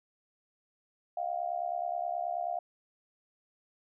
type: tone with amplitude modulation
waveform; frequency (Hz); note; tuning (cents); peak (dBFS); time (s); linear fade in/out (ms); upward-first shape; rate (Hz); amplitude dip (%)
sine; 701; F5; +6; -27; 1.17-2.59; 5; sine; 69.4; 90
effects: none